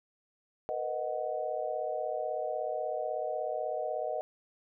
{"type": "chord", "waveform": "sine", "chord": "B major seventh", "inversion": "third", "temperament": "equal with one note detuned", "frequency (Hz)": [466.2, 502.5, 622.3, 740], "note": ["A#4", "B4", "D#5", "F#5"], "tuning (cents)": [0, 30, 0, 0], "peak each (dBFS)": [-40, -39, -34, -37], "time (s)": [0.69, 4.21], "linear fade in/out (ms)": 0, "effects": []}